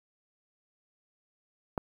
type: click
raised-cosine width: 1 ms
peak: -16 dBFS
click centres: 1.778 s
effects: 8-bit